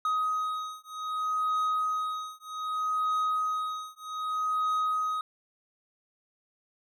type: beating tone pair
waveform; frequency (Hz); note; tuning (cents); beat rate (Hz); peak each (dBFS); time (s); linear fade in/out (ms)
triangle; 1257 / 1257.64; D#6 / D#6; +17 / +18; 0.64; -29 / -29; 0.05-5.21; 2
effects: none